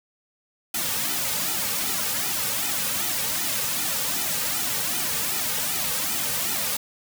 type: noise with flanger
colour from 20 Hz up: white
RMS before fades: -26 dBFS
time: 0.74-6.77 s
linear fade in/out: 5 ms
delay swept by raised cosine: 1.8 to 3 ms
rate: 2.6 Hz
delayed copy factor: -0.9
effects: none